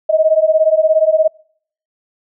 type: beating tone pair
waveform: sine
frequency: 622.3 / 639.3 Hz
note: D#5 / D#5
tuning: 0 / +47 cents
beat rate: 17 Hz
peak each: -12 dBFS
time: 0.09-1.28 s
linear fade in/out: 10 ms
effects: noise-tail reverb RT60 0.6 s tail -26 dB re dry